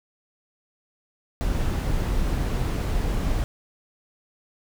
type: noise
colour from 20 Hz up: brown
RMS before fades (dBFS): -24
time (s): 1.41-3.44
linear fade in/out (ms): 0
effects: none